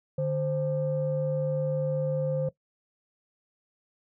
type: tone pair together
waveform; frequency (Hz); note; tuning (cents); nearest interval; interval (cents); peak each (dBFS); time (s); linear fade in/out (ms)
sine; 148.77 / 523.3; D3 / C5; +23 / 0; octave + minor seventh; 2177; -27; 0.18-2.49; 5
effects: noise-tail reverb RT60 0.1 s tail -18 dB re dry + tanh soft clip ceiling -19 dBFS